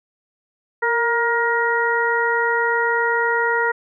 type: harmonic tone with a mistuned harmonic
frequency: 471.9 Hz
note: A#4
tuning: 21 cents sharp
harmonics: 1 / 2 / 3 / 4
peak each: -22 / -22 / -22 / -22 dBFS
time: 0.82-3.72 s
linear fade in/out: 10 ms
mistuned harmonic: 1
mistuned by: -32 cents
effects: none